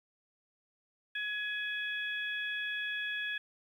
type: harmonic tone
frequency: 841 Hz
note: G#5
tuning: 22 cents sharp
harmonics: 2 / 3 / 4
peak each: -35 / -41 / -41 dBFS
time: 1.15-3.38 s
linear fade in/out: 5 ms
effects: 11-bit